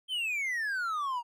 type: exponential sweep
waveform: triangle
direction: down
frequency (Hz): 3181 to 926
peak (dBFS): -28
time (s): 0.08-1.23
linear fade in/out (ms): 50
effects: none